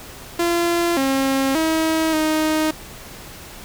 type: tone with pitch steps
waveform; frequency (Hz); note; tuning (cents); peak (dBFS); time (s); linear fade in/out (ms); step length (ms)
sawtooth; 342.6 / 269.5 / 320.1 / 311.6; F4 / C#4 / D#4 / D#4; -33 / -49 / +49 / +3; -13; 0.39-2.71; 5; 580
effects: pink hiss -38 dBFS RMS until 3.64 s